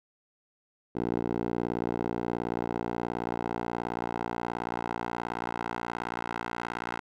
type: tone with band-pass filter sweep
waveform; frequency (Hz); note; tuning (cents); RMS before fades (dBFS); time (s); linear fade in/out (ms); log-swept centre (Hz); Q
10% pulse; 58.6; A#1; +10; -33; 0.95-7; 10; 420 to 1300; 1.2
effects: none

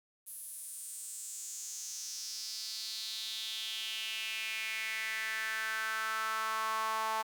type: tone with high-pass filter sweep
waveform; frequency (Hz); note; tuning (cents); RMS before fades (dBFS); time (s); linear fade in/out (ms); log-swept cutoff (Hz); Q
sawtooth; 220; A3; 0; -38; 0.26-7.23; 20; 11000 to 930; 4.4
effects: 10-bit

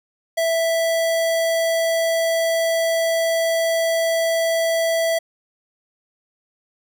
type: tone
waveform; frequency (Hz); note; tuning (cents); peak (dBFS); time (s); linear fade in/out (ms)
square; 659.3; E5; 0; -18; 0.37-5.19; 10
effects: none

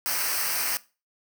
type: noise with comb filter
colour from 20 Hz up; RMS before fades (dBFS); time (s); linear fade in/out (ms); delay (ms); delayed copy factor
white; -27; 0.06-0.77; 0; 0.28; -0.75
effects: noise-tail reverb RT60 0.3 s tail -19 dB re dry

